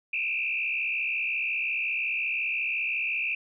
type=tone with frequency modulation; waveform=sine; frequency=2523 Hz; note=D#7; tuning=23 cents sharp; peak=-26 dBFS; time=0.13-3.35 s; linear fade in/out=5 ms; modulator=65.6 Hz; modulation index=2.7; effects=none